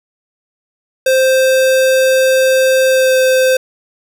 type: tone with pitch glide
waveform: square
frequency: 523.3 to 518.5 Hz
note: C5 to C5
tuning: 0 to -16 cents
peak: -9 dBFS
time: 1.06-3.57 s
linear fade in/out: 5 ms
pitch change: -16 cents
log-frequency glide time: 2.89-3.18 s
effects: none